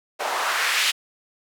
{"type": "noise with band-pass filter sweep", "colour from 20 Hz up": "white", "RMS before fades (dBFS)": -23, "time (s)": [0.19, 0.92], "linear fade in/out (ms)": 20, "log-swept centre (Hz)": [630, 2900], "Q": 1.4, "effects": ["high-pass 400 Hz 12 dB/octave"]}